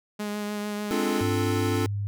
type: tone with vibrato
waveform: sawtooth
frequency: 207.9 Hz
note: G#3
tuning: 2 cents sharp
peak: -25 dBFS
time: 0.19-1.22 s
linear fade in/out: 10 ms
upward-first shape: triangle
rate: 6.7 Hz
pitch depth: 17 cents each way
type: chord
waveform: square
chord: D minor seventh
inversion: third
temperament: equal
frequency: 261.6 / 293.7 / 349.2 / 440 Hz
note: C4 / D4 / F4 / A4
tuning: 0 / 0 / 0 / 0 cents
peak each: -31 dBFS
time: 0.91-1.86 s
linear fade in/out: 0 ms
type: tone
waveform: sine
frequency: 101.6 Hz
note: G#2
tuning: 38 cents flat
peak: -26 dBFS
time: 1.21-2.07 s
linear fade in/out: 0 ms
effects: none